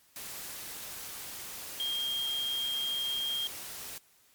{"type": "tone in noise", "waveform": "sine", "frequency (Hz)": 3219, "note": "G7", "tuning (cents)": 45, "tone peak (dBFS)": -30, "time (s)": [1.8, 3.47], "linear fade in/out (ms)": 0, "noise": "white", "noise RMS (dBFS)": -42, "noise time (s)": [0.16, 3.98], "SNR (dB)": 9, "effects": ["white hiss -64 dBFS RMS until 4.34 s", "MP3 96 kbps"]}